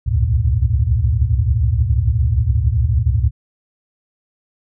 sine tone cluster, 64.5 / 71.4 / 81.7 / 105 / 116.9 Hz, C2 / D2 / E2 / G#2 / A#2, -24 / -48 / -15 / +19 / +5 cents, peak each -19 dBFS, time 0.06-3.31 s, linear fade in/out 20 ms, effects tanh soft clip ceiling -1 dBFS

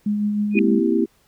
sine tone with tremolo, 208 Hz, G#3, 3 cents sharp, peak -17 dBFS, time 0.06-0.8 s, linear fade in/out 5 ms, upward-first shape sine, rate 6.4 Hz, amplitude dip 30%
sine tone with exponential growth, 2472 Hz, D#7, 12 cents flat, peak -15 dBFS, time 0.51-0.59 s, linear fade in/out 1 ms, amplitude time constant 17 ms
sine chord, C dominant seventh, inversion third, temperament equal, 233.1 / 261.6 / 329.6 / 392 Hz, Bb3 / C4 / E4 / G4, 0 / 0 / 0 / 0 cents, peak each -21 / -23 / -20 / -22 dBFS, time 0.54-1.06 s, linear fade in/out 20 ms
effects pink hiss -60 dBFS RMS until 1.27 s

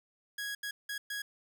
sawtooth tone bursts at uneven times, 1658 Hz, G#6, 3 cents flat, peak -32 dBFS, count 4, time 0.38-0.55 / 0.63-0.71 / 0.89-0.98 / 1.1-1.22 s, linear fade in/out 5 ms, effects none

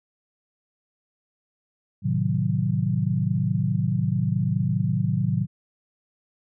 sine chord, A diminished seventh, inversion none, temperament equal, 110 / 130.81 / 155.56 / 185 Hz, A2 / C3 / Eb3 / Gb3, 0 / 0 / 0 / 0 cents, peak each -26 dBFS, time 2.02-5.47 s, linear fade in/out 50 ms, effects none

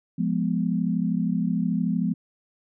sine chord, F diminished, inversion none, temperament equal, 174.61 / 207.7 / 246.9 Hz, F3 / Ab3 / Cb4, 0 / 0 / 0 cents, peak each -25 / -26 / -27 dBFS, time 0.18-2.14 s, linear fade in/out 10 ms, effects none

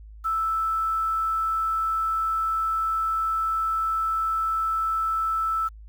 sine tone with quantisation, 1318.5 Hz, E6, in tune, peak -22 dBFS, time 0.24-5.69 s, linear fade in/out 20 ms, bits 8, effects added 53 Hz sine -41 dBFS peak until 5.88 s

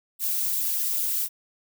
violet noise with flanger, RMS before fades -26 dBFS, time 0.19-1.29 s, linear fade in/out 50 ms, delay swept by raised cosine 0.24 to 4.74 ms, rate 2.5 Hz, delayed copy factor +0.55, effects none

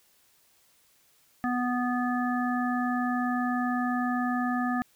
harmonic tone, 246.9 Hz, B3, in tune, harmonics 1 / 3 / 5 / 7, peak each -27 / -32 / -34 / -35 dBFS, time 1.44-4.82 s, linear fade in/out 0 ms, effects white hiss -64 dBFS RMS until 4.95 s

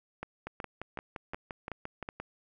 two click trains, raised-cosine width 0.5 ms, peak -22 / -23 dBFS, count 6 / 11, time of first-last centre 0.23-2.089 / 0.47-2.2 s, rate 2.69 / 5.78 Hz, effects none

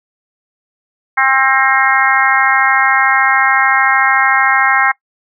harmonic tone, 266.5 Hz, C4, 32 cents sharp, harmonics 3 / 4 / 5 / 6 / 7 / 8, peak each -16 / -16 / -16 / -16 / -16 / -16 dBFS, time 1.17-4.92 s, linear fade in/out 10 ms, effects noise-tail reverb RT60 0.1 s tail -22 dB re dry

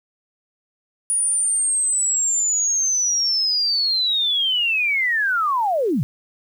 sine linear sweep, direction down, 9680 to 110 Hz, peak -17 dBFS, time 1.1-6.03 s, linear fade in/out 0 ms, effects 8-bit

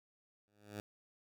10% pulse tone with exponential growth, 103.83 Hz, G#2, in tune, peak -32 dBFS, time 0.48-0.8 s, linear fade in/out 0 ms, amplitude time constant 68 ms, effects none

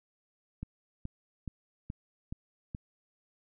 click train, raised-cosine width 5 ms, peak -25 dBFS, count 6, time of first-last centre 0.63-2.749 s, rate 2.36 Hz, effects none

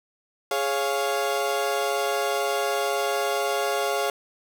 30% pulse chord, Db major, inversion second, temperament equal, 415.3 / 554.4 / 698.5 Hz, Ab4 / Db5 / F5, 0 / 0 / 0 cents, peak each -25 dBFS, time 0.51-4.1 s, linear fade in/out 2 ms, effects none

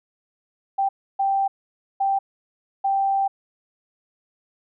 sine tone bursts at uneven times, 784 Hz, G5, in tune, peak -18 dBFS, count 4, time 0.78-0.89 / 1.19-1.48 / 2-2.19 / 2.84-3.28 s, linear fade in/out 10 ms, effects none

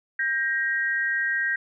sine tone pair together, 1591 / 1884.4 Hz, G6 / A#6, +25 / +18 cents, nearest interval minor third, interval 293 cents, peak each -25 dBFS, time 0.19-1.56 s, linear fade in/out 5 ms, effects none

